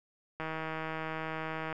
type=click train; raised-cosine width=0.5 ms; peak=-22 dBFS; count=212; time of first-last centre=0.4-1.727 s; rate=159 Hz; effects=none